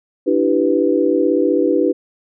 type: chord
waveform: sine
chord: E minor seventh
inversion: third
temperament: equal with one note detuned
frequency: 293.7 / 329.6 / 388.2 / 493.9 Hz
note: D4 / E4 / G4 / B4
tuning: 0 / 0 / -17 / 0 cents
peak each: -18 dBFS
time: 0.26-1.93 s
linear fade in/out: 20 ms
effects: none